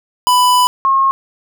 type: tone pair in turn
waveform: square / sine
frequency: 994 / 1080.3 Hz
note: B5 / C#6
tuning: +11 / -45 cents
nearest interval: minor second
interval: 144 cents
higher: second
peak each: -9 dBFS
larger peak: neither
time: 0.27-0.67 / 0.85-1.11 s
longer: first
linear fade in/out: 0 ms
effects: none